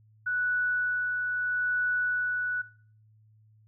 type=tone with tremolo; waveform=sine; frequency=1478 Hz; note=F#6; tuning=2 cents flat; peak=-25 dBFS; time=0.26-2.62 s; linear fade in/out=10 ms; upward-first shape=sine; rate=0.78 Hz; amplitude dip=30%; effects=noise-tail reverb RT60 0.5 s tail -18 dB re dry + added 108 Hz sine -57 dBFS peak until 3.67 s